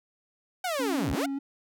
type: linear two-way sweep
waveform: sawtooth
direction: down then up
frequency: 763 to 53 to 763 Hz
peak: -24 dBFS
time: 0.64-1.26 s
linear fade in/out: 5 ms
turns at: 1.12 s
type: tone with vibrato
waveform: triangle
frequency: 277.2 Hz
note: C#4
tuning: in tune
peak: -27 dBFS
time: 0.79-1.39 s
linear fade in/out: 10 ms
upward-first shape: square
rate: 5.2 Hz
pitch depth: 14 cents each way
effects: none